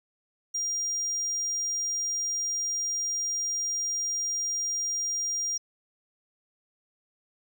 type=tone; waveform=triangle; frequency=5700 Hz; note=F8; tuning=34 cents sharp; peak=-26 dBFS; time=0.54-5.58 s; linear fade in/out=10 ms; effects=none